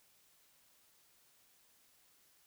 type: silence
effects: white hiss -69 dBFS RMS until 2.46 s